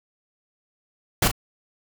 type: noise with echo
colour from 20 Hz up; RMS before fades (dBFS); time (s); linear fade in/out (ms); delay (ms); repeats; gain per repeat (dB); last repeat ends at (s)
pink; -18; 1.22-1.28; 5; 35; 1; -8; 1.315
effects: none